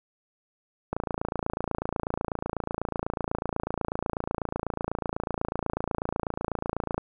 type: click train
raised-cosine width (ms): 1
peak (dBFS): -14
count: 171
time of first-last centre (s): 0.93-6.98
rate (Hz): 28.1
effects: none